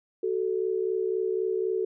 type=tone pair together; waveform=sine; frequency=375.5 / 439.4 Hz; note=F#4 / A4; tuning=+26 / -2 cents; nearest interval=minor third; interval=272 cents; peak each=-27 / -28 dBFS; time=0.23-1.85 s; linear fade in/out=5 ms; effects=none